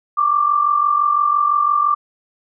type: tone pair together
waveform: sine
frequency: 1138 / 1183.9 Hz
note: C#6 / D6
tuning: +45 / +14 cents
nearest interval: minor second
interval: 69 cents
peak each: -19 / -14 dBFS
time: 0.17-1.95 s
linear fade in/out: 10 ms
effects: none